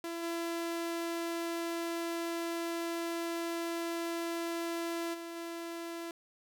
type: tone with level steps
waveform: sawtooth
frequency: 336.6 Hz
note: E4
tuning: 36 cents sharp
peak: -33 / -30 / -37 / -35 dBFS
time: 0.04-6.11 s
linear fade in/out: 2 ms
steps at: 0.22 / 5.13 / 5.35 s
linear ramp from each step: 20 ms
effects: none

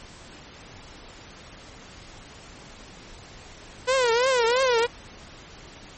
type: tone with vibrato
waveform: sawtooth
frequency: 492.8 Hz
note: B4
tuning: 4 cents flat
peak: -15 dBFS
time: 3.87-4.87 s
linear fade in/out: 20 ms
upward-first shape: triangle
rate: 3 Hz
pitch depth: 170 cents each way
effects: pink hiss -45 dBFS RMS until 5.97 s + MP3 32 kbps

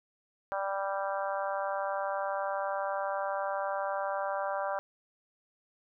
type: harmonic tone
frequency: 196 Hz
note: G3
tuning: in tune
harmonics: 3 / 4 / 5 / 6 / 7 / 8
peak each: -34 / -36 / -38 / -40 / -41 / -42 dBFS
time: 0.52-4.79 s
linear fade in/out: 0 ms
effects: none

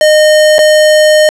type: tone with dropouts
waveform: square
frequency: 613 Hz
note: D#5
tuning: 26 cents flat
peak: -4 dBFS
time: 0.01-1.29 s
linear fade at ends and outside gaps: 1 ms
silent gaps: 0.583-0.59 s
effects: low-pass 10000 Hz 12 dB/octave

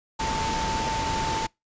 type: tone in noise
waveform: sine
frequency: 889 Hz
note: A5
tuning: 18 cents sharp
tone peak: -27 dBFS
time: 0.19-1.47 s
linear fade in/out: 10 ms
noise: pink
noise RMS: -29 dBFS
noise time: 0.19-1.47 s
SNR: -1 dB
effects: noise-tail reverb RT60 0.2 s tail -25 dB re dry + resampled to 16000 Hz

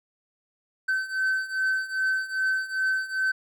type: beating tone pair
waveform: triangle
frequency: 1533 / 1535.5 Hz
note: G6 / G6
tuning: -39 / -36 cents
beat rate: 2.5 Hz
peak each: -27 / -24 dBFS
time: 0.88-3.32 s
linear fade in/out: 10 ms
effects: none

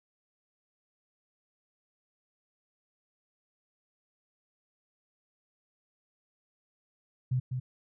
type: tone with echo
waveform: sine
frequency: 127.3 Hz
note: C3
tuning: 47 cents flat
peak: -25 dBFS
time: 7.31-7.4 s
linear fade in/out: 10 ms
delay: 200 ms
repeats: 1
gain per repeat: -5 dB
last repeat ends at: 7.6 s
effects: none

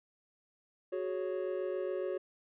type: chord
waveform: triangle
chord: F# suspended second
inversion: none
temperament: equal with one note detuned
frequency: 370 / 417.2 / 554.4 Hz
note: F#4 / G#4 / C#5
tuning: 0 / +8 / 0 cents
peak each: -34 / -38 / -36 dBFS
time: 0.92-2.18 s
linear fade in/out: 10 ms
effects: resampled to 8000 Hz

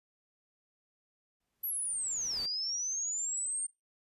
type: noise with exponential growth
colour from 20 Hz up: pink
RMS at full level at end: -47 dBFS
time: 1.4-2.46 s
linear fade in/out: 5 ms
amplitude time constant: 230 ms
type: linear two-way sweep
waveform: sine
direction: down then up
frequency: 11940 to 4546 to 8780 Hz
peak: -32 dBFS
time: 1.63-3.67 s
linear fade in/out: 10 ms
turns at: 2.41 s
effects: noise-tail reverb RT60 0.2 s tail -23 dB re dry + resampled to 32000 Hz

